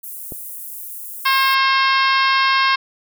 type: high-pass noise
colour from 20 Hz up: pink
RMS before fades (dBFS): -32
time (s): 0.03-1.55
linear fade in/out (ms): 10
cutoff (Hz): 11000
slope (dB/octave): 24
type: click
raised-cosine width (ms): 2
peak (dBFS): -18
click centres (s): 0.322
type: harmonic tone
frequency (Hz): 535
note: C5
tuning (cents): +38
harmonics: 2 / 3 / 4 / 5 / 6 / 7 / 8 / 9 / 10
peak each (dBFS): -16 / -20 / -22 / -24 / -26 / -27 / -28 / -29 / -30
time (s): 1.25-2.76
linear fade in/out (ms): 10
effects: none